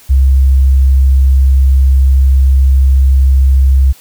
sine tone, 66.7 Hz, C2, 34 cents sharp, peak -4 dBFS, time 0.09-3.93 s, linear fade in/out 20 ms, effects white hiss -41 dBFS RMS until 4 s

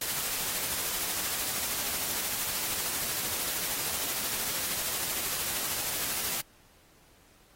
white noise with tremolo, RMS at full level -31 dBFS, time 0.01-6.41 s, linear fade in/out 5 ms, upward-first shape sine, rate 13 Hz, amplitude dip 25%, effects pink hiss -61 dBFS RMS until 7.55 s + AAC 48 kbps

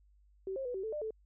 sine tone with pitch steps, 383 / 535 / 492.2 / 382.2 / 439.9 / 599 / 438.2 Hz, G4 / C5 / B4 / G4 / A4 / D5 / A4, -40 / +38 / -6 / -44 / 0 / +34 / -7 cents, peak -35 dBFS, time 0.47-1.107 s, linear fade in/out 2 ms, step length 91 ms, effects added 50 Hz sine -62 dBFS peak until 1.25 s

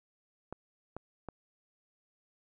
clicks, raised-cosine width 1 ms, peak -26 dBFS, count 3, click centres 0.526 / 0.966 / 1.287 s, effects none

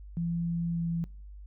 sine tone with pitch glide, 169.4 to 167.74 Hz, E3 to E3, +48 to +30 cents, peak -28 dBFS, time 0.17-1.04 s, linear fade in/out 0 ms, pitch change -18 cents, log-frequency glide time 0.67-0.87 s, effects noise-tail reverb RT60 0.4 s tail -24 dB re dry + added 50 Hz sine -43 dBFS peak until 1.46 s

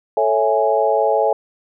sine chord, A major seventh, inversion none, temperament equal, 440 / 554.4 / 659.3 / 830.6 Hz, A4 / C#5 / E5 / G#5, 0 / 0 / 0 / 0 cents, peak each -19 dBFS, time 0.17-1.33 s, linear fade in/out 2 ms, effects none

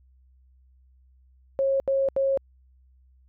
sine tone bursts, 543 Hz, C#5, 36 cents flat, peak -20 dBFS, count 3, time 1.59-2.374 s, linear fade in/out 0 ms, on 210 ms, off 77 ms, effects added 64 Hz sine -55 dBFS peak until 3.28 s

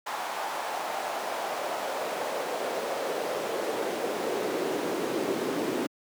brown noise with high-pass filter sweep, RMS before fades -31 dBFS, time 0.06-5.87 s, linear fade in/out 10 ms, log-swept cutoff 870 to 320 Hz, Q 2.3, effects high-pass 150 Hz 12 dB/octave

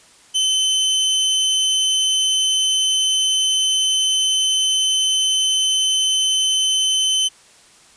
sawtooth tone, 3058 Hz, G7, 44 cents flat, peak -12 dBFS, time 0.34-7.29 s, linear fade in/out 20 ms, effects white hiss -49 dBFS RMS until 7.96 s + resampled to 22050 Hz

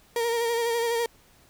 35% pulse tone with vibrato, 466.2 Hz, A#4, in tune, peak -22 dBFS, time 0.16-1.06 s, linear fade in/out 2 ms, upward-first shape sine, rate 12 Hz, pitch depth 34 cents each way, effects pink hiss -58 dBFS RMS until 1.49 s

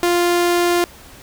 sawtooth tone, 349.2 Hz, F4, in tune, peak -10 dBFS, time 0.03-0.84 s, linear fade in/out 0 ms, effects pink hiss -42 dBFS RMS until 1.22 s

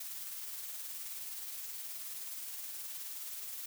blue noise with tremolo, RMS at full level -42 dBFS, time 0-3.66 s, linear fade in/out 5 ms, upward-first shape sine, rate 19 Hz, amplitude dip 30%, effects none

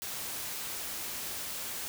white noise, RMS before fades -38 dBFS, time 0.02-1.88 s, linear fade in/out 0 ms, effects none

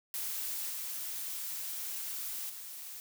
blue noise with level steps, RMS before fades -37 / -39 / -45 dBFS, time 0.14-3 s, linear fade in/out 0 ms, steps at 0.69 / 2.49 s, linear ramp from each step 10 ms, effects none

